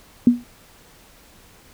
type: tone with exponential decay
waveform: sine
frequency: 241.7 Hz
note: B3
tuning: 37 cents flat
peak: -5 dBFS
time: 0.27-0.44 s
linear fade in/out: 2 ms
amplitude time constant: 36 ms
effects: pink hiss -50 dBFS RMS until 1.73 s